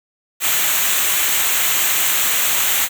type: noise with comb filter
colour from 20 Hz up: white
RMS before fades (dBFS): -17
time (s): 0.4-2.89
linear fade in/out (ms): 50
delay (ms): 0.2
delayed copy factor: -0.65
effects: none

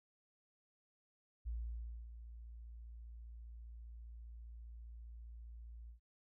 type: tone with ADSR envelope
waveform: sine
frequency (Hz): 57.5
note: A#1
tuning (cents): -23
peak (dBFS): -38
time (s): 1.45-6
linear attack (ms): 23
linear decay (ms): 610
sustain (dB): -11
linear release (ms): 110
effects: none

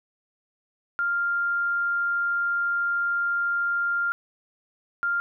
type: tone pair in turn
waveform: sine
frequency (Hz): 1396.9 / 1396.9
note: F6 / F6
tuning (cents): 0 / 0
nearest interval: unison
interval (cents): 0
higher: neither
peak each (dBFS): -22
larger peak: neither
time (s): 0.99-4.12 / 5.03-5.2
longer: first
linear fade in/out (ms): 0
effects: none

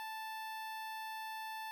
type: tone with notch filter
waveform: sawtooth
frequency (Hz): 880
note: A5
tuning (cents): 0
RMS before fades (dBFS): -44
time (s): 0-1.71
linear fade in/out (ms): 0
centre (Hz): 7100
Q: 1.2
effects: none

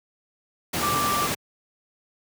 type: tone in noise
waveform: sine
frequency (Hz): 1174.7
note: D6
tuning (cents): 0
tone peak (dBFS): -23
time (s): 0.82-1.27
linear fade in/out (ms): 10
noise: pink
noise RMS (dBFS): -26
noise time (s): 0.73-1.35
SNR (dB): 0
effects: high-pass 100 Hz 12 dB/octave

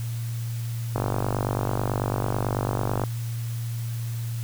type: click train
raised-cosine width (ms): 1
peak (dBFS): -11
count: 103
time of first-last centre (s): 0.96-3.037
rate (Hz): 49.1
effects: added 116 Hz sine -27 dBFS peak until 4.43 s + white hiss -44 dBFS RMS until 4.43 s

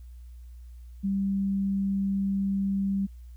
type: tone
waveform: sine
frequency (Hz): 196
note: G3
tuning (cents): 0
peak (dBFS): -24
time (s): 1.03-3.07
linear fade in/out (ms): 20
effects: added 60 Hz sine -42 dBFS peak until 3.36 s + white hiss -69 dBFS RMS until 3.36 s

